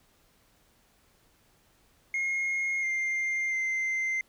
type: tone with pitch steps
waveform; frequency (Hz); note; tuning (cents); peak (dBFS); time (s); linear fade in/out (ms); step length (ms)
sine; 2148 / 2104 / 2081; C7 / C7 / C7; +45 / +9 / -10; -24; 2.14-4.21; 2; 690
effects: tanh soft clip ceiling -26 dBFS + pink hiss -65 dBFS RMS until 4.28 s